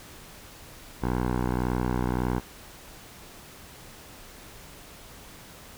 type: tone with low-pass filter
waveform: 10% pulse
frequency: 61.74 Hz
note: B1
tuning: in tune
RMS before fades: -27 dBFS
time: 1.02-2.4 s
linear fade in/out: 10 ms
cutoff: 1200 Hz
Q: 1.3
effects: pink hiss -47 dBFS RMS until 5.77 s